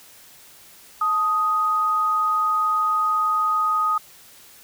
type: tone pair together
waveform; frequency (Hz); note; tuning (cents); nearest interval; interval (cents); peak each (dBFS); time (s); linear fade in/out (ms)
sine; 875.4 / 1249; A5 / D#6; -9 / +6; tritone; 615; -30 / -18; 1.01-3.98; 5
effects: white hiss -48 dBFS RMS until 4.63 s